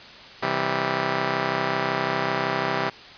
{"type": "chord", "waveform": "5% pulse", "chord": "C major", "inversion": "none", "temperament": "just", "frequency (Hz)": [130.81, 163.52, 196.22], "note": ["C3", "E3", "G3"], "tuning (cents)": [0, -14, 2], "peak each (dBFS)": -17, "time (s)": [0.42, 2.9], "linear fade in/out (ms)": 10, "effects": ["white hiss -43 dBFS RMS until 3.17 s", "resampled to 11025 Hz"]}